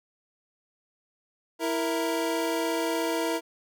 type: tone pair together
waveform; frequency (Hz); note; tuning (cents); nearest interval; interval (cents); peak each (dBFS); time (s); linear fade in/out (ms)
25% pulse; 329.7 / 466.2; E4 / A#4; 0 / 0; tritone; 600; -24 / -26; 1.59-3.41; 50
effects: none